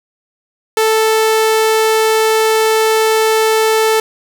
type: tone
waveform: sawtooth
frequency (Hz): 440.2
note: A4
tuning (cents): +1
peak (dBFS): -6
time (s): 0.77-4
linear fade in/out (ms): 2
effects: none